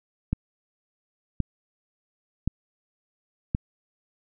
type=click train; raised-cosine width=5 ms; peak=-11 dBFS; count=4; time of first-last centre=0.33-3.549 s; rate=0.932 Hz; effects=none

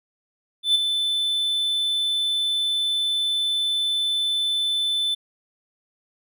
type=tone with ADSR envelope; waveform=triangle; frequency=3520 Hz; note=A7; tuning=in tune; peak=-12 dBFS; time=0.63-5.15 s; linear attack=120 ms; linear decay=14 ms; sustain=-7 dB; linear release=12 ms; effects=none

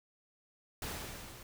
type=noise with level ramp; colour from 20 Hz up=pink; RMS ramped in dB=-39 to -52 dBFS; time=0.82-1.43 s; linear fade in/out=2 ms; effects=none

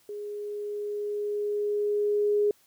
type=tone with level ramp; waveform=sine; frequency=414.4 Hz; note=G#4; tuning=4 cents flat; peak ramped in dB=-34 to -20 dBFS; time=0.09-2.51 s; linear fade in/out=2 ms; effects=white hiss -63 dBFS RMS until 2.66 s

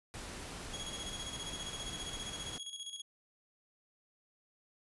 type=noise; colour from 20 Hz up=pink; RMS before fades=-45 dBFS; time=0.14-2.58 s; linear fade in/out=0 ms
type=tone with tremolo; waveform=sawtooth; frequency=3322 Hz; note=G#7; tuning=in tune; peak=-37 dBFS; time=0.73-3.02 s; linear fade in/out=10 ms; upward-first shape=square; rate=15 Hz; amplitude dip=60%
effects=resampled to 24000 Hz

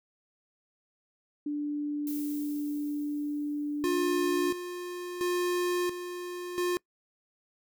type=tone; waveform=sine; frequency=293.7 Hz; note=D4; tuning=in tune; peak=-29 dBFS; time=1.46-4.51 s; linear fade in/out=5 ms
type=noise with exponential decay; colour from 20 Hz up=violet; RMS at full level=-41 dBFS; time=2.07-4.7 s; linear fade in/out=1 ms; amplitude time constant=570 ms
type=tone with tremolo; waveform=square; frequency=355.5 Hz; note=F4; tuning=31 cents sharp; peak=-27 dBFS; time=3.84-6.77 s; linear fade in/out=0 ms; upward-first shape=square; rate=0.73 Hz; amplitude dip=65%
effects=noise-tail reverb RT60 0.1 s tail -24 dB re dry

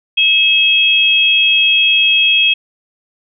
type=tone pair together; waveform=sine; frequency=2583 / 3266 Hz; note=E7 / G#7; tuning=-36 / -30 cents; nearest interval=major third; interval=406 cents; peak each=-11 dBFS; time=0.17-2.54 s; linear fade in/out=10 ms; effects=none

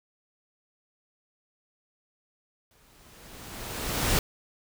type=noise with exponential growth; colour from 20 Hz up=pink; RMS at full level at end=-23 dBFS; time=2.71-4.19 s; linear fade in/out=1 ms; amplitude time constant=320 ms; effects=none

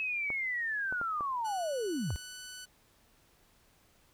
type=linear sweep; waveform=sine; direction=down; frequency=2594 to 55.2 Hz; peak=-31 dBFS; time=0-2.16 s; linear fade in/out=0 ms
type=clicks; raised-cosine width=1 ms; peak=-27 dBFS; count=5; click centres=0.303 / 0.925 / 1.014 / 1.208 / 2.105 s
type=tone with pitch glide; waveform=10% pulse; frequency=1476 to 1493.2 Hz; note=F#6 to F#6; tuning=-5 to +15 cents; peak=-35 dBFS; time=1.44-2.66 s; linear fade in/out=20 ms; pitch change=+20 cents; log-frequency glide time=1.66-2.41 s
effects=pink hiss -66 dBFS RMS until 4.13 s

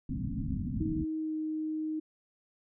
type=low-pass noise; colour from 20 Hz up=white; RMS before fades=-34 dBFS; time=0.09-1.05 s; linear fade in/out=5 ms; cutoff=270 Hz; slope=96 dB/octave
type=tone with pitch glide; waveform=sine; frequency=315.1 to 311.8 Hz; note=D#4 to D#4; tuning=+22 to +4 cents; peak=-31 dBFS; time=0.8-2 s; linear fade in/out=10 ms; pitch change=-18 cents; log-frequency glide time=1.18-1.34 s
effects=none

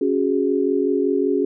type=chord; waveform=sine; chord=C# suspended fourth; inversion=none; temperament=equal; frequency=277.2 / 370 / 415.3 Hz; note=C#4 / F#4 / G#4; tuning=0 / 0 / 0 cents; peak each=-21 dBFS; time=0.01-1.45 s; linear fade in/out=5 ms; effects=none

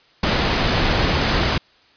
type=noise; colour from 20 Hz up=pink; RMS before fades=-18 dBFS; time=0.23-1.58 s; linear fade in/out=5 ms; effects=white hiss -54 dBFS RMS until 1.96 s + resampled to 11025 Hz

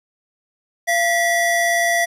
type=tone pair together; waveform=square; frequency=686 / 1940.3 Hz; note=F5 / B6; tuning=-31 / -31 cents; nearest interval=octave + tritone; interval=1800 cents; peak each=-19 dBFS; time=0.87-2.06 s; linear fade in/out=20 ms; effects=resampled to 32000 Hz + 9-bit

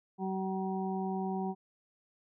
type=harmonic tone; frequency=190 Hz; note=F#3; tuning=46 cents sharp; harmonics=1 / 2 / 4 / 5; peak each=-34 / -38 / -38 / -44 dBFS; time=0.18-1.55 s; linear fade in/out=50 ms; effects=none

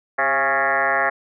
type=tone with frequency modulation; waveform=sine; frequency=1244.5 Hz; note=D#6; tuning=in tune; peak=-16 dBFS; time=0.18-1.1 s; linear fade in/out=10 ms; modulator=141 Hz; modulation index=5; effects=none

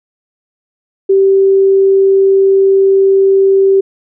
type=tone; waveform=sine; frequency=388.6 Hz; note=G4; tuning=15 cents flat; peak=-5 dBFS; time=1.09-3.81 s; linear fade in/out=10 ms; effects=none

